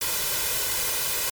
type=noise with comb filter; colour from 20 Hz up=white; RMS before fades=-26 dBFS; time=0.01-1.3 s; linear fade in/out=5 ms; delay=2 ms; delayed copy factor=+0.65; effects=MP3 96 kbps